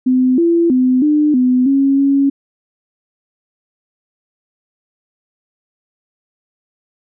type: tone with pitch steps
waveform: sine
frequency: 255.5 / 338.4 / 255 / 300 / 252.3 / 274.1 / 277.1 Hz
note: C4 / E4 / C4 / D4 / B3 / C#4 / C#4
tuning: -41 / +45 / -44 / +37 / +37 / -19 / -1 cents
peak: -9 dBFS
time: 0.06-2.3 s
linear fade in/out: 10 ms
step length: 320 ms
effects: none